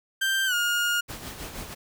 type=tone with pitch glide; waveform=30% pulse; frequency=1571 to 1424.1 Hz; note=G6 to F6; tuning=+3 to +33 cents; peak=-20 dBFS; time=0.21-1.01 s; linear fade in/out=10 ms; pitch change=-170 cents; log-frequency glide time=0.46-0.54 s
type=noise with tremolo; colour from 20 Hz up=pink; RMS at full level=-36 dBFS; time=1.08-1.75 s; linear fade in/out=20 ms; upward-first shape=sine; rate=6.3 Hz; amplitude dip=50%
effects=none